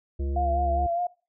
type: harmonic tone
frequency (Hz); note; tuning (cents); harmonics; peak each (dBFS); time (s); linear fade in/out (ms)
69.3; C#2; 0; 1 / 3 / 5 / 7 / 9; -26 / -42 / -36 / -47 / -49; 0.19-0.87; 10
type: tone with vibrato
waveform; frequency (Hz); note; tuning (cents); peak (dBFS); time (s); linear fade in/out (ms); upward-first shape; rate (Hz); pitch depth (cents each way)
sine; 695; F5; -9; -24; 0.36-1.07; 5; sine; 4.9; 41
effects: noise-tail reverb RT60 0.3 s tail -20 dB re dry